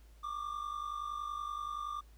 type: tone pair together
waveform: triangle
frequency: 1150.4 / 1201 Hz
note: D6 / D6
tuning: -36 / +38 cents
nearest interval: minor second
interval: 74 cents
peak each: -40 / -37 dBFS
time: 0.23-2.01 s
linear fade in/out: 10 ms
effects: added 54 Hz sine -55 dBFS peak until 2.17 s + pink hiss -68 dBFS RMS until 2.17 s